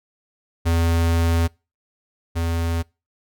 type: tone pair in turn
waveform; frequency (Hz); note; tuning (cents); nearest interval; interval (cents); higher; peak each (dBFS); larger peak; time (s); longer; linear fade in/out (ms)
square; 83.6 / 83.6; E2 / E2; +25 / +25; unison; 0; neither; -17 / -21; first; 0.65-1.48 / 2.35-2.83; first; 20
effects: noise-tail reverb RT60 0.3 s tail -26 dB re dry